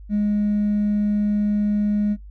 triangle tone with hard clipping, 207.7 Hz, G#3, in tune, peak -17 dBFS, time 0.09-2.17 s, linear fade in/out 50 ms, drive 2 dB, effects noise-tail reverb RT60 0.2 s tail -26 dB re dry + added 50 Hz sine -37 dBFS peak until 2.3 s

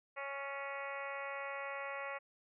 harmonic tone with a mistuned harmonic, 277.3 Hz, C#4, 1 cent sharp, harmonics 2 / 3 / 4 / 5 / 6 / 7 / 8 / 9 / 10, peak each -45 / -49 / -47 / -49 / -57 / -47 / -49 / -52 / -59 dBFS, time 0.16-2.19 s, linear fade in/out 20 ms, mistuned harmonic 6, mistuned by +37 cents, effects none

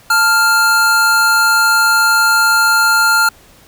square tone pair together, 882.1 / 1396.9 Hz, A5 / F6, +4 / 0 cents, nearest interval minor sixth, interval 796 cents, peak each -19 / -10 dBFS, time 0.1-3.29 s, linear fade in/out 5 ms, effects pink hiss -45 dBFS RMS until 3.67 s

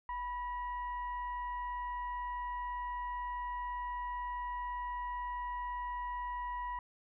sine tone with frequency modulation, 984 Hz, B5, 7 cents flat, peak -36 dBFS, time 0.09-6.79 s, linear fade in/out 2 ms, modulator 935 Hz, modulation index 0.51, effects none

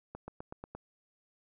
accelerating click train, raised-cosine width 1 ms, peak -28 dBFS, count 6, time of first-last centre 0.15-0.75 s, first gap 130 ms, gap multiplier 0.96, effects none

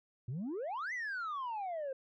sine exponential two-way sweep, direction up then down, 111.8 to 2063 to 517 Hz, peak -34 dBFS, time 0.28-1.93 s, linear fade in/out 5 ms, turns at 0.93 s, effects tanh soft clip ceiling -35 dBFS

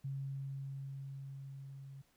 sine tone with level ramp, 136.7 Hz, C#3, 24 cents flat, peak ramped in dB -37 to -48 dBFS, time 0.04-2.02 s, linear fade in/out 10 ms, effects pink hiss -73 dBFS RMS until 2.16 s

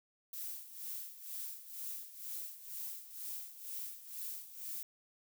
violet noise with tremolo, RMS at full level -42 dBFS, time 0.33-4.83 s, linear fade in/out 2 ms, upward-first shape sine, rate 2.1 Hz, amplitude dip 75%, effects none

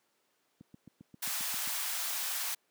click train, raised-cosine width 5 ms, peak -27 dBFS, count 9, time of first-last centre 0.61-1.675 s, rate 7.51 Hz
white high-pass noise, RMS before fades -35 dBFS, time 1.22-2.55 s, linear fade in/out 10 ms, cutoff 700 Hz, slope 24 dB/octave
effects pink hiss -74 dBFS RMS until 2.7 s + high-pass 300 Hz 12 dB/octave

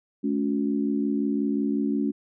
sine tone cluster, 215.2 / 280.8 / 359.9 Hz, A3 / C#4 / F#4, -38 / +22 / -48 cents, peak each -26 / -25 / -32 dBFS, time 0.23-2.12 s, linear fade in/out 20 ms, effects none

